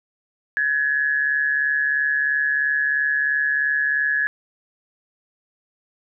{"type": "tone with amplitude modulation", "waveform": "sine", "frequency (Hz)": 1690, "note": "G#6", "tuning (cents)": 30, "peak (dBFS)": -15, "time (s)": [0.57, 4.27], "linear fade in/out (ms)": 0, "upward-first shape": "sine", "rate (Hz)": 143, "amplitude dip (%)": 60, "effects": []}